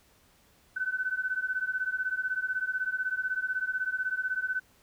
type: beating tone pair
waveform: sine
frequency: 1504 / 1520 Hz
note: F#6 / F#6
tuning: +28 / +46 cents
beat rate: 16 Hz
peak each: -32 / -31 dBFS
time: 0.76-4.6 s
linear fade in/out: 10 ms
effects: pink hiss -63 dBFS RMS until 4.82 s